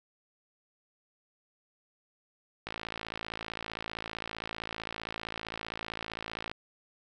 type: click train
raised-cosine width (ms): 0.3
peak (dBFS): -20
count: 214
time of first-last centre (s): 2.67-6.515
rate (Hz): 55.4
effects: none